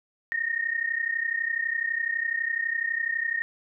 sine tone pair together, 1832.7 / 1864.7 Hz, A#6 / A#6, -30 / 0 cents, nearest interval unison, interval 30 cents, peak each -28 dBFS, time 0.32-3.42 s, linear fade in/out 0 ms, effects none

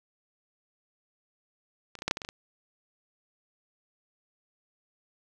clicks, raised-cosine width 0.2 ms, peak -25 / -29 / -19 / -10 / -6 / -16 / -20 / -21 / -19 dBFS, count 9, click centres 1.953 / 1.989 / 2.021 / 2.08 / 2.111 / 2.171 / 2.218 / 2.249 / 2.289 s, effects none

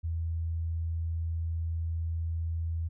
sine tone, 82.41 Hz, E2, in tune, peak -29 dBFS, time 0.03-2.89 s, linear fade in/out 20 ms, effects none

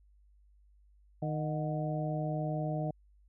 harmonic tone with a mistuned harmonic, 154.3 Hz, D#3, 14 cents flat, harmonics 1 / 2 / 3 / 4 / 5, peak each -33 / -40 / -45 / -38 / -41 dBFS, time 1.22-2.91 s, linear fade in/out 5 ms, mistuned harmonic 5, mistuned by -75 cents, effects added 50 Hz sine -60 dBFS peak until 3.28 s

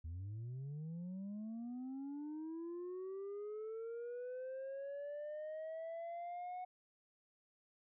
sine linear sweep, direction up, 77.5 to 735 Hz, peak -40 dBFS, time 0.04-6.65 s, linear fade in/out 10 ms, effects tanh soft clip ceiling -42 dBFS

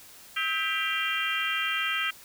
harmonic tone with a mistuned harmonic, 396.3 Hz, G4, 19 cents sharp, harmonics 3 / 4 / 5 / 6 / 7 / 8, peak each -33 / -33 / -33 / -33 / -33 / -33 dBFS, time 0.36-2.11 s, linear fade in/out 10 ms, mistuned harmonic 3, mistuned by +140 cents, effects white hiss -50 dBFS RMS until 2.24 s

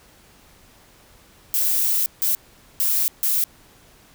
violet noise bursts at uneven times, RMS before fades -20 dBFS, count 4, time 1.54-2.06 / 2.22-2.35 / 2.8-3.08 / 3.23-3.44 s, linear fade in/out 0 ms, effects pink hiss -52 dBFS RMS until 4.14 s

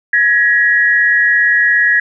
sine tone pair together, 1668.7 / 1906 Hz, G#6 / A#6, +8 / +38 cents, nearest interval major second, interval 230 cents, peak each -11 dBFS, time 0.13-2 s, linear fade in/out 5 ms, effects none

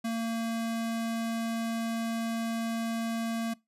square tone, 228.1 Hz, A#3, 37 cents flat, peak -30 dBFS, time 0.04-3.54 s, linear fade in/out 10 ms, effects noise-tail reverb RT60 0.2 s tail -22 dB re dry + resampled to 32000 Hz

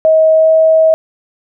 sine tone with pitch glide, 635 to 639.8 Hz, D#5 to D#5, +35 to +48 cents, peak -5 dBFS, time 0.05-0.94 s, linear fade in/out 0 ms, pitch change +13 cents, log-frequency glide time 0.33-0.51 s, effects none

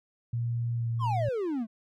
sine tone with pitch glide, 118 to 115.84 Hz, A#2 to A#2, +22 to -10 cents, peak -27 dBFS, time 0.33-1.29 s, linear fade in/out 5 ms, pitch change -32 cents, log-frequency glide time 0.75-0.89 s
triangle exponential sweep, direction down, 1128 to 209.7 Hz, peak -26 dBFS, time 0.99-1.67 s, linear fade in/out 50 ms
effects none

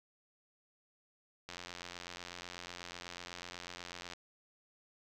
click train, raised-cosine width 0.2 ms, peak -27 dBFS, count 234, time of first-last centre 1.49-4.135 s, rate 88.1 Hz, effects none

